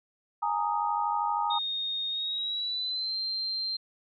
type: chord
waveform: sine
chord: Ab suspended second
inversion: none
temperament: equal with one note detuned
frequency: 830.6 / 923.2 / 1244.5 Hz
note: Ab5 / Bb5 / Eb6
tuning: 0 / -17 / 0 cents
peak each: -30 / -29 / -32 dBFS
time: 0.42-1.59 s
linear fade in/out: 10 ms
type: tone with pitch glide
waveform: sine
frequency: 3700 to 4153 Hz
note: A#7 to C8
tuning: -14 to -14 cents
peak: -29 dBFS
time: 1.5-3.77 s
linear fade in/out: 10 ms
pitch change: +200 cents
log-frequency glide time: 2.09-3.17 s
effects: none